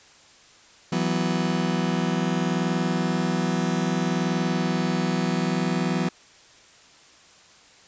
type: chord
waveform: 35% pulse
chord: E suspended second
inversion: none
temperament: just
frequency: 164.81 / 185.42 / 247.2 Hz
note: E3 / F#3 / B3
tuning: 0 / +4 / +2 cents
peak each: -25 / -24 / -26 dBFS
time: 0.92-6.09 s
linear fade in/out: 5 ms
effects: white hiss -52 dBFS RMS until 7.87 s + resampled to 16000 Hz